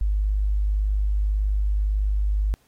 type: tone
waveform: sine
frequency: 50.9 Hz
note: G#1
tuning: 34 cents flat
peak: -19 dBFS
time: 0.01-2.54 s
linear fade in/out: 0 ms
effects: pink hiss -63 dBFS RMS until 2.67 s + AAC 48 kbps